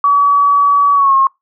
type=tone with pitch glide; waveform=sine; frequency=1139 to 1078.2 Hz; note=C#6 to C#6; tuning=+47 to -48 cents; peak=-7 dBFS; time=0.04-1.27 s; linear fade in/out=2 ms; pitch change=-95 cents; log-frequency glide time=0.94-1.15 s; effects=noise-tail reverb RT60 0.2 s tail -26 dB re dry